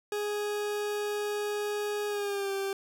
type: tone with pitch glide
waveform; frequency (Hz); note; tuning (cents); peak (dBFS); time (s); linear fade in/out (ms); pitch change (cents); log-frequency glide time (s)
40% pulse; 415.3 to 392; G#4 to G4; 0 to 0; -29; 0.12-2.73; 2; -100; 2.08-2.52
effects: none